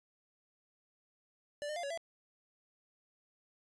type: tone with pitch steps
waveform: square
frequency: 585 / 606 / 695 / 561 / 667 Hz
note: D5 / D#5 / F5 / C#5 / E5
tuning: -7 / -46 / -9 / +21 / +20 cents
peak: -38 dBFS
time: 1.62-1.975 s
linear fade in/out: 0 ms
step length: 71 ms
effects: resampled to 22050 Hz